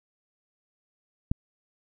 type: click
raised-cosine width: 5 ms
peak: -12 dBFS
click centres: 1.315 s
effects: none